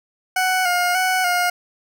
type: tone with vibrato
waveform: 20% pulse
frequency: 728 Hz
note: F#5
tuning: 28 cents flat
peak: -12 dBFS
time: 0.36-1.5 s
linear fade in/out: 5 ms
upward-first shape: square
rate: 1.7 Hz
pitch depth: 37 cents each way
effects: none